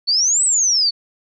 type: exponential two-way sweep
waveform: sine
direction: up then down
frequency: 4374 to 8200 to 4402 Hz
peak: -13 dBFS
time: 0.07-0.91 s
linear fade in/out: 20 ms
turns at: 0.44 s
effects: none